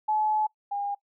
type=tone pair in turn; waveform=sine; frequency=857 / 808.9 Hz; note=A5 / G#5; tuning=-46 / -46 cents; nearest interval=minor second; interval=100 cents; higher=first; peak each=-22 / -27 dBFS; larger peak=first; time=0.08-0.47 / 0.71-0.95 s; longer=first; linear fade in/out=10 ms; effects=noise-tail reverb RT60 0.1 s tail -21 dB re dry